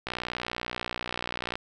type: click train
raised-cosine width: 0.3 ms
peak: -15 dBFS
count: 91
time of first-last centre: 0.07-1.555 s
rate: 60.6 Hz
effects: none